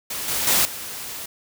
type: noise with level steps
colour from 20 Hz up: white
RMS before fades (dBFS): -29 / -24 / -18 / -33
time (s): 0.1-1.26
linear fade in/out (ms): 5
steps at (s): 0.28 / 0.47 / 0.65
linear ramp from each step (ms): 2
effects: none